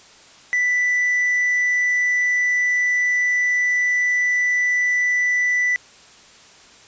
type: tone with hard clipping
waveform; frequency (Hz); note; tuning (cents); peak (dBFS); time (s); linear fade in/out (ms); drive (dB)
sine; 1979; B6; +3; -17; 0.53-5.76; 0; 2
effects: white hiss -47 dBFS RMS until 6.87 s + resampled to 16000 Hz